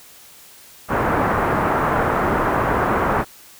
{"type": "low-pass noise", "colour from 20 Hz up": "white", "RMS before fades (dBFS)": -19, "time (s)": [0.88, 3.25], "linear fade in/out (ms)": 50, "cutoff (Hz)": 1400, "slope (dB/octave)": 24, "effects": ["white hiss -45 dBFS RMS until 3.59 s"]}